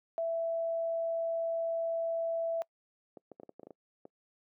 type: tone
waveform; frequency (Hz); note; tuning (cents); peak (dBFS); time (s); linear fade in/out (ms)
sine; 663; E5; +10; -29; 0.18-2.62; 0
type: clicks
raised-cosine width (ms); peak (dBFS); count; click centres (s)
2; -29; 10; 3.172 / 3.317 / 3.399 / 3.433 / 3.493 / 3.596 / 3.632 / 3.67 / 3.707 / 4.054
effects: noise-tail reverb RT60 0.1 s tail -25 dB re dry + high-pass 400 Hz 12 dB/octave